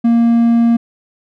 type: tone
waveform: triangle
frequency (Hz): 233.1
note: A#3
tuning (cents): 0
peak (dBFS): -6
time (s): 0.04-0.77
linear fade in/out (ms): 10
effects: none